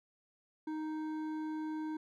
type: tone with hard clipping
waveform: sine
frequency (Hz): 311.1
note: D#4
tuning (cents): 0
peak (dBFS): -38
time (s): 0.67-1.97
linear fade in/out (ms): 5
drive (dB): 9
effects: none